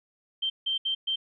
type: tone bursts at uneven times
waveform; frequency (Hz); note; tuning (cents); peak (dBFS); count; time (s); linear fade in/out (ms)
sine; 3136; G7; 0; -25; 4; 0.42-0.5 / 0.66-0.78 / 0.85-0.95 / 1.07-1.16; 10
effects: none